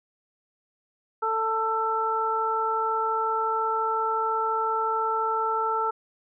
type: harmonic tone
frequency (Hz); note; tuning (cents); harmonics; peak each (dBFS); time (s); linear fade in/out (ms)
444.3; A4; +17; 1 / 2 / 3; -30 / -27 / -26; 1.22-5.91; 10
effects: none